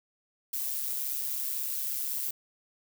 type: noise with amplitude modulation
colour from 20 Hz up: violet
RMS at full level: -30 dBFS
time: 0.53-2.31 s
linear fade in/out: 5 ms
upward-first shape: sine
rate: 136 Hz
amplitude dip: 60%
effects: none